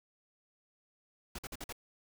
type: noise bursts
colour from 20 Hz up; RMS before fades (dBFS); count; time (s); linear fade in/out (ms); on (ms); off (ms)
pink; -42; 5; 1.35-1.726; 5; 36; 49
effects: none